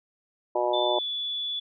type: harmonic tone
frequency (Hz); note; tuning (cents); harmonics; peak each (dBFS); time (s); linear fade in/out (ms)
121.8; B2; -24; 3 / 4 / 5 / 6 / 7 / 8; -29 / -34 / -26 / -34 / -30 / -32; 0.55-0.99; 5
type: tone with pitch glide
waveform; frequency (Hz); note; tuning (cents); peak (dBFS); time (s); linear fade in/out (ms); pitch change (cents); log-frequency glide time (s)
sine; 3527 to 3442; A7 to A7; +3 to -39; -28; 0.73-1.6; 10; -42; 0.84-1.06
effects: none